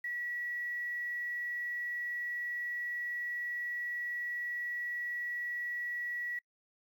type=tone with quantisation; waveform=sine; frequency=1933 Hz; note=B6; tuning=38 cents flat; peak=-35 dBFS; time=0.04-6.39 s; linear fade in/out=5 ms; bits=10; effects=noise-tail reverb RT60 0.1 s tail -25 dB re dry